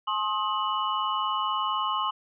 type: tone cluster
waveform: sine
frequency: 852 / 1063 / 1259 / 2960 Hz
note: G#5 / C6 / D#6 / F#7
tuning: +44 / +27 / +20 / 0 cents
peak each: -34 / -27 / -31 / -34 dBFS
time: 0.07-2.11 s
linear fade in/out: 10 ms
effects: none